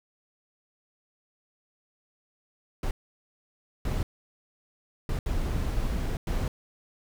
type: noise bursts at uneven times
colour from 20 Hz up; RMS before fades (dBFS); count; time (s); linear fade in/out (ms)
brown; -28; 5; 2.83-2.91 / 3.85-4.03 / 5.09-5.19 / 5.26-6.17 / 6.27-6.48; 2
effects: none